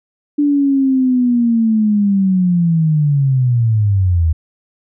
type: linear sweep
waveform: sine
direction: down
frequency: 293.7 to 77.78 Hz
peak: -10 dBFS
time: 0.38-4.33 s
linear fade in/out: 10 ms
effects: none